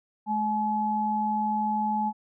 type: tone pair together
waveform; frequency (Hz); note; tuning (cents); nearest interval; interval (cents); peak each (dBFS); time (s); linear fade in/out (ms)
sine; 213.2 / 852.8; G#3 / G#5; +46 / +46; 2 octaves; 2400; -29 / -25; 0.26-2.13; 50
effects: none